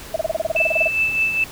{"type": "tone bursts", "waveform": "sine", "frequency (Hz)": 645, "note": "E5", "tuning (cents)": -38, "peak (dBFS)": -16, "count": 15, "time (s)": [0.14, 0.876], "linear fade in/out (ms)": 5, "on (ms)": 22, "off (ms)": 29}
{"type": "tone with tremolo", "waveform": "sine", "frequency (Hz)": 2637, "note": "E7", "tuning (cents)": 0, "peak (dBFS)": -14, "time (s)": [0.56, 1.44], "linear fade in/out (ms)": 2, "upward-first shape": "triangle", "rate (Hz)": 4.9, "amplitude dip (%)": 60}
{"effects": ["pink hiss -37 dBFS RMS until 1.51 s"]}